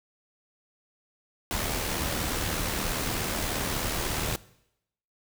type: noise with amplitude modulation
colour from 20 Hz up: pink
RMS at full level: -28 dBFS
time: 1.51-4.36 s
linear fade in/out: 0 ms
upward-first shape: sine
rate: 76.8 Hz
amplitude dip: 40%
effects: noise-tail reverb RT60 0.8 s tail -20 dB re dry